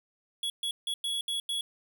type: tone bursts at uneven times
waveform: square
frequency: 3362 Hz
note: G#7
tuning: 20 cents sharp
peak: -30 dBFS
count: 6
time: 0.43-0.5 / 0.63-0.71 / 0.87-0.94 / 1.04-1.21 / 1.28-1.4 / 1.49-1.61 s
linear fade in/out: 2 ms
effects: none